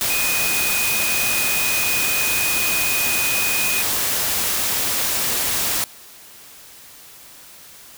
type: tone in noise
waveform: sine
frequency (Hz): 2489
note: D#7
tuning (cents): 0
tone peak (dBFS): -22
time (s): 0.1-3.82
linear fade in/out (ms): 0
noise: white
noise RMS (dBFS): -21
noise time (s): 0.01-5.84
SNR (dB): -4
effects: white hiss -43 dBFS RMS until 7.97 s